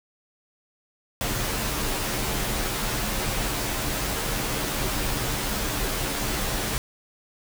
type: noise with comb filter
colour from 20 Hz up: pink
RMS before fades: -27 dBFS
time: 1.21-6.78 s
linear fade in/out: 0 ms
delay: 12 ms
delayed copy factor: -0.7
effects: none